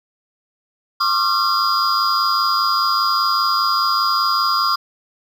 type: tone cluster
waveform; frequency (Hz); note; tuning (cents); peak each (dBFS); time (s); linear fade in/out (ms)
triangle; 1082 / 1187 / 1366 / 4895; C#6 / D6 / F6 / D#8; -42 / +18 / -39 / -29; -19; 1-4.76; 10
effects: none